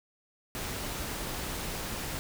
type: noise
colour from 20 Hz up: pink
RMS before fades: -36 dBFS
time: 0.55-2.19 s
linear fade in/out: 0 ms
effects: none